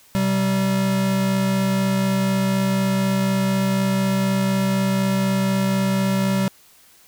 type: tone pair together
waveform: square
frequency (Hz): 128.94 / 193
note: C3 / G3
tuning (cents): -25 / -27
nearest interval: perfect fifth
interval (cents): 698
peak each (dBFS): -26 / -19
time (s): 0.15-6.48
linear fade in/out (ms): 0
effects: white hiss -52 dBFS RMS until 7.07 s